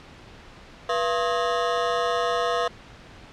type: ring-modulated tone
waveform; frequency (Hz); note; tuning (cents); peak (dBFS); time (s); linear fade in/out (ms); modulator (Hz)
25% pulse; 584; D5; -10; -15; 0.89-2.68; 5; 97.4
effects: pink hiss -46 dBFS RMS until 3.32 s + low-pass 4000 Hz 12 dB/octave